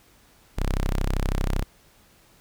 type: tone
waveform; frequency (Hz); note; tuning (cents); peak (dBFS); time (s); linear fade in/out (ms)
sawtooth; 32.7; C1; 0; -18; 0.57-1.64; 20
effects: pink hiss -57 dBFS RMS until 2.4 s